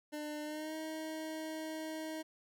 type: tone with pitch glide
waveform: 25% pulse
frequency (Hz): 300.1 to 315.4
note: D4 to D#4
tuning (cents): +38 to +24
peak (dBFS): -36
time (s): 0.12-2.23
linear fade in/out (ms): 20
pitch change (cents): +86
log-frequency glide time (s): 0.43-0.75
effects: none